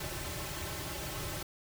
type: noise with comb filter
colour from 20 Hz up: pink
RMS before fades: -39 dBFS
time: 0-1.43 s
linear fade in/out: 5 ms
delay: 4.2 ms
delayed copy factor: -0.85
effects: none